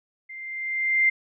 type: tone with level ramp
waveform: sine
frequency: 2093 Hz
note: C7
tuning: in tune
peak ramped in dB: -37 to -15 dBFS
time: 0.29-1.1 s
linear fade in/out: 10 ms
effects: none